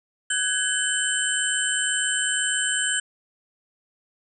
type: tone cluster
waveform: sine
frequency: 1516 / 1658 / 3042 / 7610 / 8630 Hz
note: F#6 / G#6 / F#7 / A#8 / C#9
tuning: +42 / -3 / +47 / +35 / -47 cents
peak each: -28 dBFS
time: 0.3-3 s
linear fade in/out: 5 ms
effects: none